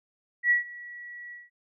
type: tone with ADSR envelope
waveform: sine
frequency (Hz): 1933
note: B6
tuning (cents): -38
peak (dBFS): -17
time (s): 0.43-1.5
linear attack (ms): 74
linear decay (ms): 130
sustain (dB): -22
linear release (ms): 180
effects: none